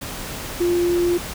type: tone in noise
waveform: sine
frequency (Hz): 349.2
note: F4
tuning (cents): 0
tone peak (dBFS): -16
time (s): 0.6-1.18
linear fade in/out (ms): 10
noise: pink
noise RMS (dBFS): -31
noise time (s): 0.01-1.34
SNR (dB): +12
effects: none